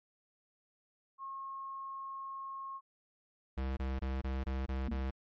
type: tone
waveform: sine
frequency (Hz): 1082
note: C#6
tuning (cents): -42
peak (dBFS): -40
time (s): 1.18-2.81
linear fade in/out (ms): 50
type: tone bursts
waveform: square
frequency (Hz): 66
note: C2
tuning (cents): +16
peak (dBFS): -34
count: 7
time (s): 3.57-5.108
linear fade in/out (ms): 10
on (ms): 200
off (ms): 23
type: tone with exponential decay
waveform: sine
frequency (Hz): 230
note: A#3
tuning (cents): -23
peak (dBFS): -32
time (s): 4.88-5.06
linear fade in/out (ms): 5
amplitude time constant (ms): 38
effects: low-pass 3000 Hz 12 dB/octave + MP3 48 kbps